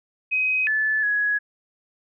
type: tone with pitch steps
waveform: sine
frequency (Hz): 2523 / 1737 / 1675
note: D#7 / A6 / G#6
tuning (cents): +23 / -23 / +14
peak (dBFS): -19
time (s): 0.31-1.39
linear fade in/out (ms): 20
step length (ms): 360
effects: none